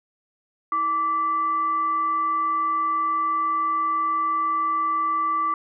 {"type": "tone with frequency modulation", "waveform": "sine", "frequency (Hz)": 1163, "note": "D6", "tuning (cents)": -17, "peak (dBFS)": -20, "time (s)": [0.72, 5.54], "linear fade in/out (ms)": 2, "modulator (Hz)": 839, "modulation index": 0.24, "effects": []}